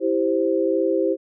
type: chord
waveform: sine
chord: C major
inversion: first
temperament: equal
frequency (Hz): 329.6 / 392 / 523.3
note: E4 / G4 / C5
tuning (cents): 0 / 0 / 0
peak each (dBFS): -22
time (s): 0-1.17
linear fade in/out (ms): 50
effects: none